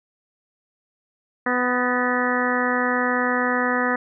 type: harmonic tone with a mistuned harmonic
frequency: 249 Hz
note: B3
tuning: 14 cents sharp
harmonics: 1 / 2 / 3 / 4 / 5 / 6 / 7 / 8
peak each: -25 / -26 / -29 / -29 / -27 / -29 / -26 / -29 dBFS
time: 1.46-3.96 s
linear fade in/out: 5 ms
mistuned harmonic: 8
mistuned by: -47 cents
effects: none